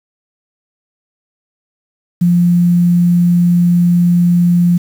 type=tone with quantisation; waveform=sine; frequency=174.61 Hz; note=F3; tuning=in tune; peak=-7 dBFS; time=2.21-4.78 s; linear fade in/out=10 ms; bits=6; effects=none